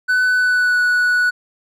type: tone with pitch glide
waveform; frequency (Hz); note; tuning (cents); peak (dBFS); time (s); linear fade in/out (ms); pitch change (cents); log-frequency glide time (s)
triangle; 1501 to 1473.5; F#6 to F#6; +24 to -8; -11; 0.08-1.31; 20; -32; 0.34-0.8
effects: none